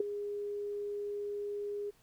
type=tone with ADSR envelope; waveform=sine; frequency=410 Hz; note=G#4; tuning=22 cents flat; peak=-23 dBFS; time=0-1.91 s; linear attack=4 ms; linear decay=10 ms; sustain=-12 dB; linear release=18 ms; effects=pink hiss -67 dBFS RMS until 2.02 s